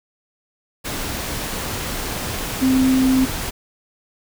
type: tone in noise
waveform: sine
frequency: 261 Hz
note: C4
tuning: 4 cents flat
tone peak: -13 dBFS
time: 2.61-3.26 s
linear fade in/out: 20 ms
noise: pink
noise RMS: -26 dBFS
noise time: 0.84-3.51 s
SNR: +10 dB
effects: none